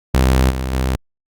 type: tone with level steps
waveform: sawtooth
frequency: 64.8 Hz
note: C2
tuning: 16 cents flat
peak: -7 / -16 / -12 dBFS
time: 0.14-0.96 s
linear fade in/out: 5 ms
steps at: 0.5 / 0.73 s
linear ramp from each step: 5 ms
effects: Opus 48 kbps